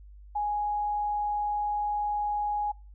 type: tone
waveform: sine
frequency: 831 Hz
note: G#5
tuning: 1 cent sharp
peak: -26 dBFS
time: 0.35-2.72 s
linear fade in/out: 10 ms
effects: noise-tail reverb RT60 0.3 s tail -22 dB re dry + added 50 Hz sine -46 dBFS peak until 2.94 s